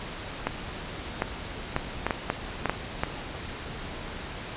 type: clicks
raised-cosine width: 0.5 ms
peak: -9 dBFS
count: 9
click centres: 0.47 / 1.221 / 1.764 / 2.066 / 2.108 / 2.301 / 2.657 / 2.696 / 3.035 s
effects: pink hiss -37 dBFS RMS until 4.56 s + resampled to 8000 Hz